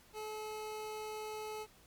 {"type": "tone", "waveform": "25% pulse", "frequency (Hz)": 430, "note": "A4", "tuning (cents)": -40, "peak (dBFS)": -37, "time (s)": [0.13, 1.67], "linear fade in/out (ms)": 50, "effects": ["pink hiss -63 dBFS RMS until 1.86 s", "MP3 96 kbps"]}